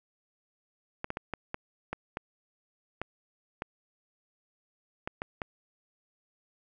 clicks, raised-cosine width 0.5 ms, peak -18 dBFS, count 12, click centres 1.044 / 1.104 / 1.171 / 1.337 / 1.544 / 1.93 / 2.171 / 3.016 / 3.621 / 5.075 / 5.219 / 5.418 s, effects none

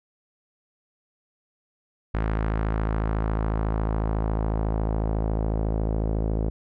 sawtooth tone with low-pass filter sweep, 54 Hz, A1, 32 cents flat, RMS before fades -25 dBFS, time 2.14-6.5 s, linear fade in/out 5 ms, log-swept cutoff 1700 to 520 Hz, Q 1.3, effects none

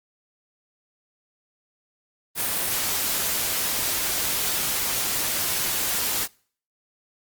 white noise, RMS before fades -25 dBFS, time 2.35-6.28 s, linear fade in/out 50 ms, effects noise-tail reverb RT60 0.5 s tail -25 dB re dry + Opus 32 kbps

